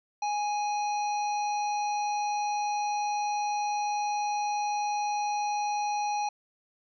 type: harmonic tone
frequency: 830.6 Hz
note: G#5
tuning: in tune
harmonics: 1 / 3 / 5 / 7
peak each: -27 / -40 / -44 / -43 dBFS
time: 0.22-6.29 s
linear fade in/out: 5 ms
effects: none